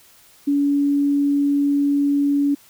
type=tone; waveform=sine; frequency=284.4 Hz; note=C#4; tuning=45 cents sharp; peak=-15 dBFS; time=0.47-2.55 s; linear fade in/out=10 ms; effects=white hiss -51 dBFS RMS until 2.69 s